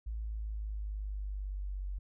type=exponential sweep; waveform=sine; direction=down; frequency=55 to 47 Hz; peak=-35 dBFS; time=0.06-1.99 s; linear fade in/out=10 ms; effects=none